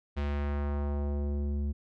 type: tone with low-pass filter sweep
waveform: square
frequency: 72 Hz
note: D2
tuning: 34 cents flat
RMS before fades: -31 dBFS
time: 0.16-1.73 s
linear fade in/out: 20 ms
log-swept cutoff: 3300 to 210 Hz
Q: 1
effects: none